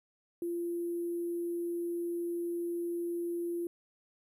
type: tone with sample-and-hold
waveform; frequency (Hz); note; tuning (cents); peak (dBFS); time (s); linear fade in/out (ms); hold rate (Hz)
sine; 343.9; F4; -27; -32; 0.42-3.67; 2; 11025
effects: none